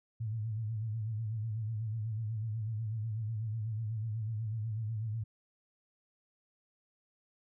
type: tone with vibrato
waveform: sine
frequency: 110 Hz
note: A2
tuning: in tune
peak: -33 dBFS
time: 0.2-5.24 s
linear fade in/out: 10 ms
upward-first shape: sine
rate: 8.1 Hz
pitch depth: 84 cents each way
effects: none